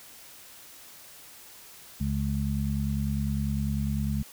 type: harmonic tone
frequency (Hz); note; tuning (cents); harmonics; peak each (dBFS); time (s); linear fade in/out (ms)
70; C#2; +18; 1 / 2 / 3; -30 / -30 / -30; 2-4.23; 10
effects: white hiss -49 dBFS RMS until 4.32 s